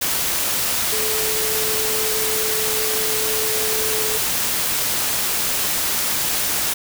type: tone in noise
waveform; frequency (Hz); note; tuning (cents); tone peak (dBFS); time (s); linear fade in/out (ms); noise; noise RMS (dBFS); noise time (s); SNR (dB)
sine; 435.1; A4; -19; -26; 0.92-4.18; 10; white; -21; 0.01-6.74; -8
effects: none